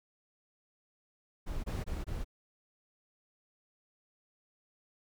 brown noise bursts, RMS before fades -36 dBFS, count 4, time 1.46-2.246 s, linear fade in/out 20 ms, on 180 ms, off 22 ms, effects none

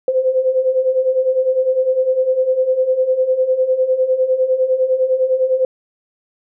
sine beating tone pair, 510 / 519.9 Hz, C5 / C5, -44 / -11 cents, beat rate 9.9 Hz, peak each -19 / -14 dBFS, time 0.08-5.65 s, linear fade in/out 2 ms, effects none

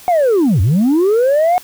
sine linear two-way sweep, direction down then up, 740 to 81.5 to 738 Hz, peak -7 dBFS, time 0.08-1.58 s, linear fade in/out 0 ms, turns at 0.61 s, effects tanh soft clip ceiling -8 dBFS + white hiss -39 dBFS RMS until 1.63 s

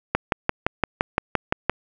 click train, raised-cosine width 0.5 ms, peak -3 dBFS, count 10, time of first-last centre 0.15-1.696 s, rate 5.82 Hz, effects none

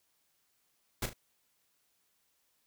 pink noise with echo, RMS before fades -33 dBFS, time 1.02-1.06 s, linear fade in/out 5 ms, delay 37 ms, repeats 2, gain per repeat -9 dB, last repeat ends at 1.134 s, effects white hiss -75 dBFS RMS until 2.66 s

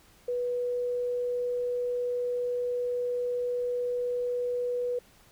sine tone, 490 Hz, B4, 14 cents flat, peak -27 dBFS, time 0.28-4.99 s, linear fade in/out 5 ms, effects pink hiss -59 dBFS RMS until 5.31 s

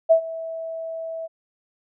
sine tone with ADSR envelope, 653 Hz, E5, 17 cents flat, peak -9 dBFS, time 0.09-1.28 s, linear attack 22 ms, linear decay 92 ms, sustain -19 dB, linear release 28 ms, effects none

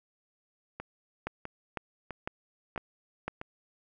two click trains, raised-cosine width 0.5 ms, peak -18 / -23 dBFS, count 5 / 5, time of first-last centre 1.27-3.28 / 0.8-3.414 s, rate 1.99 / 1.53 Hz, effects none

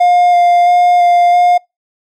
triangle tone with vibrato, 706 Hz, F5, 19 cents sharp, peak -4 dBFS, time 0-1.58 s, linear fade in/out 10 ms, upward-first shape square, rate 1.5 Hz, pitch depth 10 cents each way, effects noise-tail reverb RT60 0.2 s tail -26 dB re dry + Opus 32 kbps

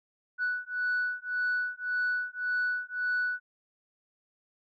sine beating tone pair, 1480 / 1481.8 Hz, F#6 / F#6, 0 / +2 cents, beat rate 1.8 Hz, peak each -30 dBFS, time 0.38-3.4 s, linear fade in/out 50 ms, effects tanh soft clip ceiling -23 dBFS

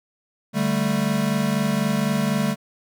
square chord, D suspended fourth, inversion none, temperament equal, 146.83 / 196 / 220 Hz, D3 / G3 / A3, 0 / 0 / 0 cents, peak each -27 / -24 / -24 dBFS, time 0.53-2.56 s, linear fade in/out 50 ms, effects none

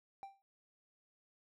triangle tone with exponential decay, 785 Hz, G5, 2 cents sharp, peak -40 dBFS, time 0.23-0.42 s, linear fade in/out 0 ms, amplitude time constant 41 ms, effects none

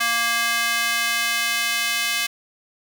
square tone with high-pass filter sweep, 233.1 Hz, A#3, in tune, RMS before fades -22 dBFS, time 0-2.27 s, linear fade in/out 10 ms, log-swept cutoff 1500 to 2300 Hz, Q 1.3, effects none

